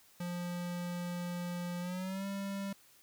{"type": "tone with pitch glide", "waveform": "square", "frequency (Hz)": [175.7, 197.22], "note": ["F3", "G3"], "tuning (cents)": [11, 11], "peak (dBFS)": -37, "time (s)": [0.2, 2.73], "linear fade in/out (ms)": 5, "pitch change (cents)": 200, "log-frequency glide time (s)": [1.8, 2.26], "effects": ["white hiss -63 dBFS RMS until 3.02 s"]}